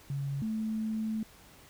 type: tone pair in turn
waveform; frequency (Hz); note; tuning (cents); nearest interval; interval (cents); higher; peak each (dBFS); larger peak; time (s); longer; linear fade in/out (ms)
sine; 139.3 / 219.2; C#3 / A3; +9 / -6; minor sixth; 785; second; -31 / -30; second; 0.1-0.42 / 0.42-1.23; second; 2
effects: pink hiss -56 dBFS RMS until 1.69 s